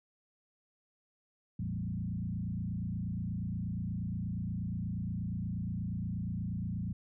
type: tone with frequency modulation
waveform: sine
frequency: 144.6 Hz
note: D3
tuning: 27 cents flat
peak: -33 dBFS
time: 1.59-6.93 s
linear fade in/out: 5 ms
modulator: 28.4 Hz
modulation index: 2.3
effects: none